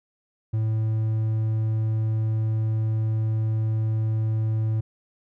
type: tone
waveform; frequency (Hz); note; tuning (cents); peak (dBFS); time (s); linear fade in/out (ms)
triangle; 110; A2; 0; -19; 0.53-4.81; 10
effects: none